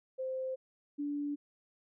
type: tone pair in turn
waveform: sine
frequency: 521 / 289.7 Hz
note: C5 / D4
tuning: -7 / -24 cents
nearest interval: minor seventh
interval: 1017 cents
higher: first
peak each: -34 / -33 dBFS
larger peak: second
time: 0.18-0.56 / 0.98-1.36 s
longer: neither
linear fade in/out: 20 ms
effects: none